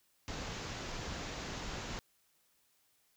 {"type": "low-pass noise", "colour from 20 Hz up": "pink", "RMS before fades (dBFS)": -42, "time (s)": [0.28, 1.99], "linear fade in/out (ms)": 0, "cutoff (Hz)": 7200, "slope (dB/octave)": 96, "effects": ["white hiss -73 dBFS RMS until 3.16 s"]}